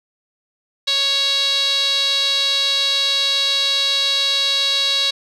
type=tone with band-pass filter; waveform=sawtooth; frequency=554.4 Hz; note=C#5; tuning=in tune; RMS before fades=-18 dBFS; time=0.87-5.11 s; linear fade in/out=10 ms; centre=4000 Hz; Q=7.1; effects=none